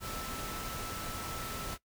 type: tone in noise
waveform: sine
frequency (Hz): 1318.5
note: E6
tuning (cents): 0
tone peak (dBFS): -43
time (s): 0-1.78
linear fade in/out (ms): 50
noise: pink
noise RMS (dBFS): -40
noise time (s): 0-1.78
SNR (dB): -6
effects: noise-tail reverb RT60 0.1 s tail -18 dB re dry